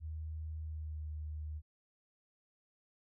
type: tone with pitch glide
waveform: sine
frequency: 78.5 to 76.57 Hz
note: D#2 to D#2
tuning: +16 to -27 cents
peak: -39 dBFS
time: 0-1.62 s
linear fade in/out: 50 ms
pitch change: -43 cents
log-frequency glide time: 0.6-1.07 s
effects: none